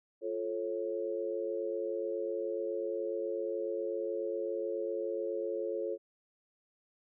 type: chord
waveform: sine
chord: F augmented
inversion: none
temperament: just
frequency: 349.2 / 436.5 / 545.7 Hz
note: F4 / A4 / C#5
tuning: 0 / -14 / -27 cents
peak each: -38 / -36 / -37 dBFS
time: 0.21-5.98 s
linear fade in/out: 50 ms
effects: none